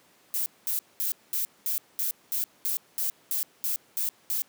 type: noise bursts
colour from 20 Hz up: violet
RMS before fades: -28 dBFS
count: 13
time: 0.34-4.42 s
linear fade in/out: 0 ms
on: 120 ms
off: 210 ms
effects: pink hiss -60 dBFS RMS until 4.48 s + high-pass 200 Hz 12 dB/octave